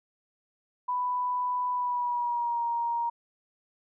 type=tone with pitch glide; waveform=sine; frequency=992 to 939 Hz; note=B5 to A#5; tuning=+7 to +12 cents; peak=-26 dBFS; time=0.88-3.1 s; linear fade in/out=10 ms; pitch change=-95 cents; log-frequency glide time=1.72-2.63 s; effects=none